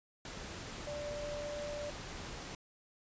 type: tone in noise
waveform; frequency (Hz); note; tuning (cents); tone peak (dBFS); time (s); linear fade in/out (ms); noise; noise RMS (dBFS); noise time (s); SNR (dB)
sine; 587.3; D5; 0; -39; 0.87-1.9; 2; pink; -45; 0.25-2.55; +3
effects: resampled to 16000 Hz